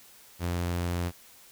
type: tone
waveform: sawtooth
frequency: 87.31 Hz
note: F2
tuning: in tune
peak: -24 dBFS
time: 0.39-1.12 s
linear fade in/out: 50 ms
effects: white hiss -54 dBFS RMS until 1.51 s